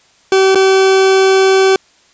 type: tone with dropouts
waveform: 40% pulse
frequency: 383.4 Hz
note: G4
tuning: 38 cents flat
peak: -6 dBFS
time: 0.32-1.76 s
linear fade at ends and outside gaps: 2 ms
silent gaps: 0.548-0.555 s
effects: white hiss -50 dBFS RMS until 2.13 s + resampled to 16000 Hz